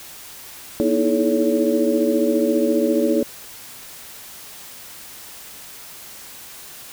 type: tone cluster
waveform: sine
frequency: 239.9 / 311.3 / 326 / 428.4 / 562 Hz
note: A#3 / D#4 / E4 / A4 / C#5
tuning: +50 / +1 / -19 / -46 / +24 cents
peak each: -22 dBFS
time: 0.8-3.23 s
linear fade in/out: 0 ms
effects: white hiss -39 dBFS RMS until 6.92 s